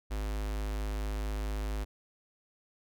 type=tone with notch filter; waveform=square; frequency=52.2 Hz; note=G#1; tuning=10 cents sharp; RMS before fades=-34 dBFS; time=0.1-1.85 s; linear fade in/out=20 ms; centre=130 Hz; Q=1.4; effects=none